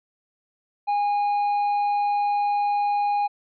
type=tone; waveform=triangle; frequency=820 Hz; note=G#5; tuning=22 cents flat; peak=-18 dBFS; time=0.87-3.28 s; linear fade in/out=20 ms; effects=resampled to 11025 Hz